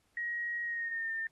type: tone with pitch glide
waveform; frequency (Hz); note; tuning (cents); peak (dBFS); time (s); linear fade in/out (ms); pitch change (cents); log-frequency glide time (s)
sine; 1893 to 1804.4; A#6 to A6; +26 to +43; -33; 0.17-1.27; 2; -83; 0.63-1.12
effects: pink hiss -74 dBFS RMS until 1.31 s + AAC 32 kbps